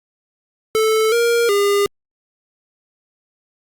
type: tone with pitch steps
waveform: square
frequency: 438.4 / 469.4 / 404.3 Hz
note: A4 / A#4 / G#4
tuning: -6 / +12 / -46 cents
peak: -14 dBFS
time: 0.75-1.86 s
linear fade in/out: 0 ms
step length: 370 ms
effects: Opus 48 kbps